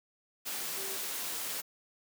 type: tone in noise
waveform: sine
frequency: 388.5 Hz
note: G4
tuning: 16 cents flat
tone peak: -45 dBFS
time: 0.76-0.97 s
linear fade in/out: 20 ms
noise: white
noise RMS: -37 dBFS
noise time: 0.45-1.62 s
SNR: -11 dB
effects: high-pass 200 Hz 12 dB/octave